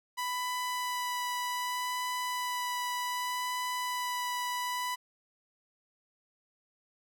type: tone with vibrato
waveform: sawtooth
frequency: 991 Hz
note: B5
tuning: 6 cents sharp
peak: -28 dBFS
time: 0.17-4.96 s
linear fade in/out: 20 ms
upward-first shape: sine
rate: 0.65 Hz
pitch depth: 9 cents each way
effects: none